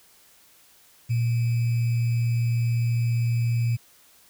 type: tone with sample-and-hold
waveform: sine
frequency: 117.7 Hz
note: A#2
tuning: 17 cents sharp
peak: -20 dBFS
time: 1.09-3.77 s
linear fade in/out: 20 ms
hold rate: 2450 Hz
effects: white hiss -56 dBFS RMS until 4.29 s